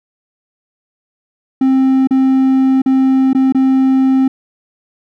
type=tone with dropouts; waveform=triangle; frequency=264.2 Hz; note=C4; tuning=17 cents sharp; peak=-6 dBFS; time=1.61-4.28 s; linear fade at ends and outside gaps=5 ms; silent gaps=2.073-2.108 / 2.819-2.86 / 3.332-3.348 / 3.524-3.547 s; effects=none